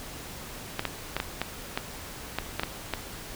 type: clicks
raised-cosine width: 0.3 ms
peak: -11 dBFS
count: 10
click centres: 0.794 / 0.853 / 1.166 / 1.201 / 1.416 / 1.775 / 2.386 / 2.596 / 2.634 / 2.937 s
effects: pink hiss -41 dBFS RMS until 3.35 s